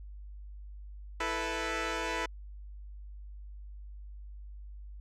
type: chord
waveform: 10% pulse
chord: E suspended fourth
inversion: none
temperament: equal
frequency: 329.6 / 440 / 493.9 Hz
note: E4 / A4 / B4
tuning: 0 / 0 / 0 cents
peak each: -28 dBFS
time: 1.2-2.26 s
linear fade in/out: 5 ms
effects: added 50 Hz sine -43 dBFS peak until 5 s + low-pass 6000 Hz 12 dB/octave